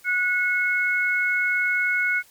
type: tone pair together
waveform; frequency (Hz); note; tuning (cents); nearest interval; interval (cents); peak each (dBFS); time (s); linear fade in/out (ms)
sine; 1465 / 2186; F#6 / C#7; -18 / -25; perfect fifth; 693; -22; 0.04-2.23; 50
effects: white hiss -54 dBFS RMS until 2.3 s + MP3 96 kbps